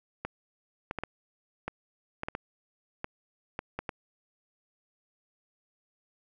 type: clicks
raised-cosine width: 0.5 ms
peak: -18 dBFS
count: 12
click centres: 0.25 / 0.911 / 0.987 / 1.036 / 1.68 / 2.234 / 2.285 / 2.351 / 3.044 / 3.591 / 3.79 / 3.892 s
effects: none